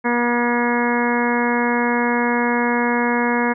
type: harmonic tone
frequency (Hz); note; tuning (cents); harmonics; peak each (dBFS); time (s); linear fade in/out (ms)
240; B3; -49; 1 / 2 / 3 / 4 / 5 / 6 / 7 / 8 / 9; -20 / -23 / -28 / -23 / -30 / -30 / -25 / -31 / -27; 0.04-3.54; 20
effects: none